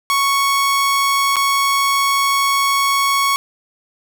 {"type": "tone with dropouts", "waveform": "sawtooth", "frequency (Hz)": 1108.7, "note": "C#6", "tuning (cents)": 0, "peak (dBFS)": -10, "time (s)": [0.1, 3.36], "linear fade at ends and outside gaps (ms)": 0, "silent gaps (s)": [1.358, 1.366], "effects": []}